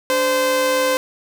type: tone pair together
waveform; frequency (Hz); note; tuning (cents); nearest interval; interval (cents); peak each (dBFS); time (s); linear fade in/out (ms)
sawtooth; 290.2 / 517; D4 / C5; -21 / -21; minor seventh; 1000; -23 / -12; 0.1-0.97; 0
effects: none